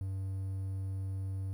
triangle tone, 96 Hz, G2, 36 cents flat, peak -32 dBFS, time 0.01-1.53 s, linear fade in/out 0 ms, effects 11-bit

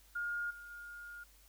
sine tone with level steps, 1421 Hz, F6, 30 cents sharp, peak -35 / -48 / -46 dBFS, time 0.15-1.24 s, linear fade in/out 10 ms, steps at 0.5 / 0.7 s, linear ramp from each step 10 ms, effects added 50 Hz sine -63 dBFS peak until 1.48 s + white hiss -65 dBFS RMS until 1.48 s

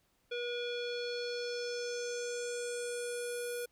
square tone with low-pass filter sweep, 482.7 Hz, B4, 40 cents flat, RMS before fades -38 dBFS, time 0.31-3.66 s, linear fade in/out 10 ms, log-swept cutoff 3100 to 12000 Hz, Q 3.7, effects pink hiss -74 dBFS RMS until 3.71 s

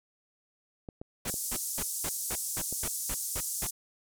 clicks, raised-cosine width 2 ms, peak -27 dBFS, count 6, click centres 0.888 / 1.015 / 1.298 / 1.341 / 1.551 / 2.726 s
pink noise bursts, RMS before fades -36 dBFS, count 10, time 1.25-3.67 s, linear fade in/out 5 ms, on 53 ms, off 210 ms
white band-pass noise, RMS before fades -35 dBFS, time 1.27-3.71 s, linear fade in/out 10 ms, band 6200 to 12000 Hz, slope 24 dB/octave
effects none

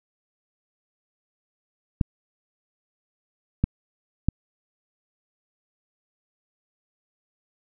clicks, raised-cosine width 5 ms, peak -7 dBFS, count 3, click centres 2.012 / 3.64 / 4.286 s, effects none

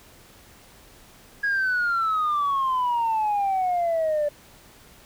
sine exponential sweep, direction down, 1661.2 to 582 Hz, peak -19 dBFS, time 1.43-4.29 s, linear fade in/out 10 ms, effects tanh soft clip ceiling -18 dBFS + pink hiss -51 dBFS RMS until 5.05 s

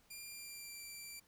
10% pulse tone with pitch glide, 2393 to 2349 Hz, D7 to D7, +32 to 0 cents, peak -39 dBFS, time 0.1-1.2 s, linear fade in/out 10 ms, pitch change -32 cents, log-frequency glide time 0.28-0.83 s, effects pink hiss -70 dBFS RMS until 1.27 s

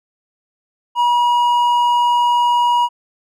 sine tone with hard clipping, 963 Hz, B5, 44 cents flat, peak -13 dBFS, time 0.95-2.89 s, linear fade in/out 50 ms, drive 5 dB, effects none

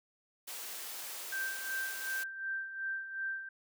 white noise, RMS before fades -43 dBFS, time 0.47-2.24 s, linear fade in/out 10 ms
sine tone with tremolo, 1568 Hz, G6, in tune, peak -33 dBFS, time 1.32-3.49 s, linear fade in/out 5 ms, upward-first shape sine, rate 2.7 Hz, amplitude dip 65%
effects high-pass 400 Hz 12 dB/octave

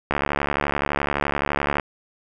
click train, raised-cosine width 0.5 ms, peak -6 dBFS, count 122, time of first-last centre 0.11-1.798 s, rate 71.7 Hz, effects none

